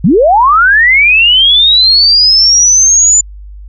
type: linear sweep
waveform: sine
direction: up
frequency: 138.59 to 7100 Hz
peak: -3 dBFS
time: 0.04-3.21 s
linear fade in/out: 5 ms
effects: added 50 Hz sine -26 dBFS peak until 3.68 s